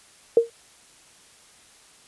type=tone with exponential decay; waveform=sine; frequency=464 Hz; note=A#4; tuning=8 cents flat; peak=-8 dBFS; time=0.37-0.5 s; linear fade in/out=2 ms; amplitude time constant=27 ms; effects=white hiss -53 dBFS RMS until 2.07 s + resampled to 24000 Hz